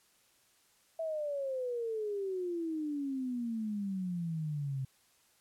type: exponential sweep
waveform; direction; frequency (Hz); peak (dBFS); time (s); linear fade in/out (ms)
sine; down; 659.3 to 130.81; -33; 0.99-4.85; 5
effects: white hiss -68 dBFS RMS until 5.4 s + low-pass 12000 Hz 12 dB/octave